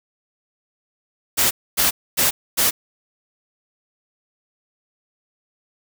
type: noise bursts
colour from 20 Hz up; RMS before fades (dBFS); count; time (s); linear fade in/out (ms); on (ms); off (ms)
white; -17; 4; 1.37-2.71; 20; 140; 260
effects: none